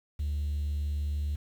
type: tone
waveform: triangle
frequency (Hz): 73.42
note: D2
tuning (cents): 0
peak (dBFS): -25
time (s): 0.19-1.36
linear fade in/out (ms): 10
effects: tanh soft clip ceiling -24 dBFS + 9-bit